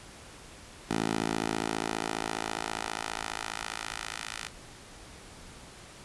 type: tone with high-pass filter sweep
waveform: 10% pulse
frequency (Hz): 54.8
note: A1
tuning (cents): -6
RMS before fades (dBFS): -34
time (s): 0.89-4.49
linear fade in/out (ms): 20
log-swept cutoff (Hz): 220 to 1800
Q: 0.79
effects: pink hiss -49 dBFS RMS until 6.04 s + resampled to 24000 Hz